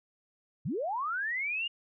sine linear sweep, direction up, 103.1 to 2875 Hz, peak -30 dBFS, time 0.65-1.68 s, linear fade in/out 10 ms, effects none

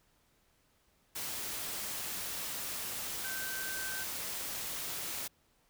sine tone in noise, 1544 Hz, G6, 27 cents flat, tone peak -40 dBFS, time 3.24-4.04 s, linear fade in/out 10 ms, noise white, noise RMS -39 dBFS, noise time 1.15-5.28 s, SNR -4 dB, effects pink hiss -71 dBFS RMS until 5.69 s

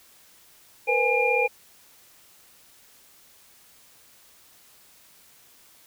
sine tone cluster, 469 / 505 / 828 / 2405 Hz, A#4 / B4 / G#5 / D7, +11 / +39 / -5 / +41 cents, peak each -26 / -25 / -27 / -23 dBFS, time 0.87-1.48 s, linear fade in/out 20 ms, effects white hiss -55 dBFS RMS until 5.86 s

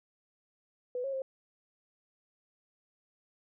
sine tone with pitch steps, 496.5 / 545 / 531 Hz, B4 / C#5 / C5, +9 / -29 / +25 cents, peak -32 dBFS, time 0.95-1.22 s, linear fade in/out 2 ms, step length 90 ms, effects none

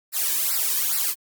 blue noise with flanger, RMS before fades -23 dBFS, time 0.12-1.15 s, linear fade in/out 50 ms, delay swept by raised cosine 0.3 to 1.5 ms, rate 2.4 Hz, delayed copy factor -1, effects Opus 48 kbps

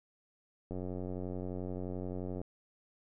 click train, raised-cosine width 2 ms, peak -27 dBFS, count 157, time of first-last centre 0.71-2.415 s, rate 91.5 Hz, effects none

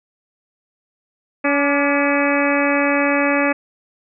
harmonic tone with a mistuned harmonic, 283.8 Hz, C#4, 41 cents sharp, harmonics 1 / 2 / 3 / 4 / 5 / 6 / 7 / 8 / 9, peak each -19 / -20 / -26 / -25 / -28 / -24 / -26 / -25 / -26 dBFS, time 1.44-3.53 s, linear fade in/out 10 ms, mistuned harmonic 4, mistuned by +54 cents, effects none

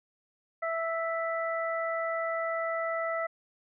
harmonic tone, 659.3 Hz, E5, in tune, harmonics 1 / 2 / 3, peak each -31 / -34 / -36 dBFS, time 0.62-3.27 s, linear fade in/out 10 ms, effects none

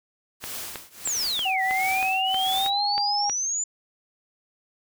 white noise with tremolo, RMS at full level -33 dBFS, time 0.4-2.71 s, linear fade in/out 50 ms, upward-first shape triangle, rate 1.5 Hz, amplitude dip 95%
click train, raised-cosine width 0.3 ms, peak -16 dBFS, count 10, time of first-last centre 0.44-3.297 s, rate 3.15 Hz
sine exponential two-way sweep, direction down then up, 7850 to 1908 to 7140 Hz, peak -24 dBFS, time 1.05-3.64 s, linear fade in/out 5 ms, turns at 1.62 s
sine tone with pitch glide, 760 to 819.3 Hz, F#5 to G#5, +46 to -24 cents, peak -24 dBFS, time 1.45-3.3 s, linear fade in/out 10 ms, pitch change +130 cents, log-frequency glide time 2.53-2.82 s
effects none

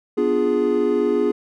triangle chord, B diminished seventh, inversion none, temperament equal, 246.9 / 293.7 / 349.2 / 415.3 Hz, B3 / D4 / F4 / Ab4, 0 / 0 / 0 / 0 cents, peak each -22 / -23 / -21 / -17 dBFS, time 0.17-1.32 s, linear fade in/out 10 ms, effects none

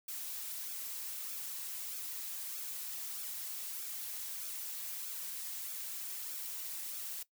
blue noise with flanger, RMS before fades -42 dBFS, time 0.08-7.23 s, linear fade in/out 5 ms, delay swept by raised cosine 1 to 5.2 ms, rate 1.6 Hz, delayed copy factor -0.55, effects noise-tail reverb RT60 0.1 s tail -18 dB re dry

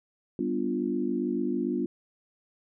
sine chord, G dominant seventh, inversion none, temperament equal, 196 / 246.9 / 293.7 / 349.2 Hz, G3 / B3 / D4 / F4, 0 / 0 / 0 / 0 cents, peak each -34 / -30 / -32 / -31 dBFS, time 0.39-1.86 s, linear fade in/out 2 ms, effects none

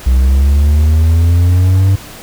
triangle linear sweep, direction up, 61.74 to 97.9 Hz, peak -4 dBFS, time 0.06-1.96 s, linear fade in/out 10 ms, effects pink hiss -32 dBFS RMS until 2.22 s

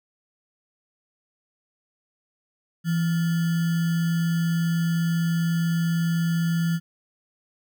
sine tone with sample-and-hold, 167.1 Hz, E3, 24 cents sharp, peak -20 dBFS, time 2.84-6.8 s, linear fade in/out 50 ms, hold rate 1575 Hz, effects none

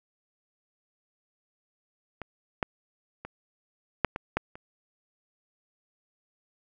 clicks, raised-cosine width 0.5 ms, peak -22 / -11 / -23 / -6 / -17 / -10 / -28 dBFS, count 7, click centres 2.217 / 2.628 / 3.25 / 4.047 / 4.161 / 4.37 / 4.555 s, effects none

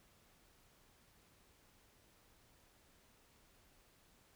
silence, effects pink hiss -69 dBFS RMS until 4.35 s

